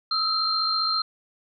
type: tone cluster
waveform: sine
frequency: 1272 / 1327 / 4172 Hz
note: D#6 / E6 / C8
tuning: +38 / +11 / -6 cents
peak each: -28 / -31 / -23 dBFS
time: 0.11-1.02 s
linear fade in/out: 5 ms
effects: none